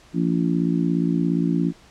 harmonic tone, 57.2 Hz, A#1, 32 cents flat, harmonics 3 / 4 / 5 / 6, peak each -21 / -26 / -23 / -29 dBFS, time 0.13-1.73 s, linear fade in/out 50 ms, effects pink hiss -51 dBFS RMS until 1.9 s + low-pass 7000 Hz 12 dB/octave

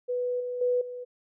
sine tone with level steps, 493.9 Hz, B4, in tune, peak -26 / -30 / -22 / -35 dBFS, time 0.08-1.05 s, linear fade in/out 20 ms, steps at 0.4 / 0.61 / 0.81 s, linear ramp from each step 5 ms, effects none

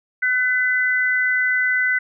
sine tone pair together, 1505.2 / 2007 Hz, F#6 / B6, +29 / +27 cents, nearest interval perfect fourth, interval 498 cents, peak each -19 dBFS, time 0.22-1.99 s, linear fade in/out 10 ms, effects none

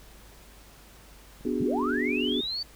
click train, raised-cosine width 3 ms, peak -38 dBFS, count 28, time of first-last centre 1.41-2.437 s, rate 26.3 Hz
sine chord, G# half-diminished seventh, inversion first, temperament equal, 246.9 / 293.7 / 370 / 415.3 Hz, B3 / D4 / F#4 / G#4, 0 / 0 / 0 / 0 cents, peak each -29 / -31 / -32 / -33 dBFS, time 1.45-2.41 s, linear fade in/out 5 ms
sine linear sweep, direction up, 77.78 to 4625 Hz, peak -29 dBFS, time 1.6-2.63 s, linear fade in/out 5 ms
effects added 50 Hz sine -53 dBFS peak until 2.75 s + pink hiss -53 dBFS RMS until 2.75 s

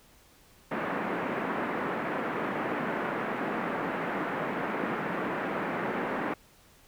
pink band-pass noise, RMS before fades -32 dBFS, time 0.71-6.34 s, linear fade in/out 5 ms, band 190 to 2000 Hz, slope 24 dB/octave, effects pink hiss -59 dBFS RMS until 6.87 s

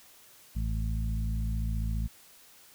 harmonic tone with a mistuned harmonic, 55 Hz, A1, in tune, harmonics 1 / 2 / 3 / 4, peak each -29 / -35 / -39 / -41 dBFS, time 0.55-2.08 s, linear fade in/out 20 ms, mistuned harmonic 1, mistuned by +21 cents, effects white hiss -56 dBFS RMS until 2.74 s

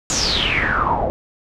pink noise with low-pass filter sweep, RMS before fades -19 dBFS, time 0.1-1.1 s, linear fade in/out 0 ms, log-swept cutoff 7100 to 600 Hz, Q 9, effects none

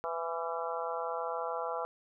harmonic tone with a mistuned harmonic, 166.3 Hz, E3, 16 cents sharp, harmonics 3 / 4 / 5 / 6 / 7 / 8, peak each -38 / -39 / -40 / -41 / -41 / -42 dBFS, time 0.04-1.85 s, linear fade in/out 0 ms, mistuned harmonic 8, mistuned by +32 cents, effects none

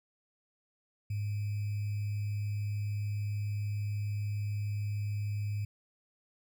sine tone with sample-and-hold, 103.4 Hz, G#2, 7 cents flat, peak -31 dBFS, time 1.1-5.65 s, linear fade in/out 5 ms, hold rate 2450 Hz, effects none

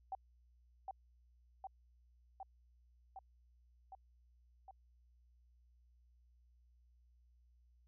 sine tone with echo, 770 Hz, G5, 31 cents flat, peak -39 dBFS, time 0.12-0.15 s, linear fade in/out 2 ms, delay 760 ms, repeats 6, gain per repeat -2 dB, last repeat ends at 4.71 s, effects added 60 Hz sine -66 dBFS peak until 7.87 s

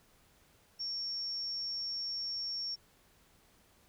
sine tone, 5490 Hz, F8, 31 cents flat, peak -35 dBFS, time 0.79-2.76 s, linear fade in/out 20 ms, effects pink hiss -66 dBFS RMS until 3.88 s

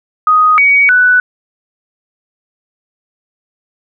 sine tone with pitch steps, 1248 / 2254 / 1488 Hz, D#6 / C#7 / F#6, +5 / +28 / +9 cents, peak -5 dBFS, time 0.27-1.2 s, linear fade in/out 2 ms, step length 310 ms, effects none

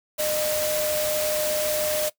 sine tone in noise, 609 Hz, D#5, 37 cents flat, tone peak -24 dBFS, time 0.18-2.1 s, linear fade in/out 20 ms, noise white, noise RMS -28 dBFS, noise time 0.18-2.1 s, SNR +1 dB, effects noise-tail reverb RT60 0.1 s tail -18 dB re dry

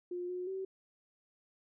sine tone with pitch steps, 355.4 / 361.8 / 381.7 Hz, F4 / F#4 / G4, +30 / -39 / -46 cents, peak -36 dBFS, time 0.11-0.65 s, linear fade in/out 5 ms, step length 180 ms, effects none

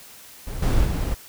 brown noise with level steps, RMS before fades -30 / -19 / -23 dBFS, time 0.46-1.15 s, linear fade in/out 20 ms, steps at 0.62 / 0.85 s, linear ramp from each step 5 ms, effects white hiss -45 dBFS RMS until 1.28 s

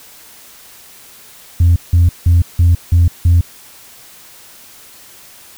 sine tone bursts, 86 Hz, F2, 26 cents flat, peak -4 dBFS, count 6, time 1.6-3.41 s, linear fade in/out 5 ms, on 160 ms, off 170 ms, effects tanh soft clip ceiling -4 dBFS + white hiss -40 dBFS RMS until 5.57 s

